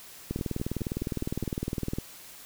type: two click trains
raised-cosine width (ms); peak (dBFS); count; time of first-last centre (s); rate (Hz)
3; -17 / -24; 34 / 6; 0.31-1.985 / 0.39-1.436; 19.7 / 4.78
effects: white hiss -48 dBFS RMS until 2.45 s